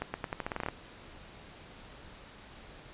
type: accelerating click train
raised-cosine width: 0.5 ms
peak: -18 dBFS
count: 12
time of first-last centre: 0.02-0.686 s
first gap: 120 ms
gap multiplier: 0.85
effects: pink hiss -51 dBFS RMS until 2.93 s + resampled to 8000 Hz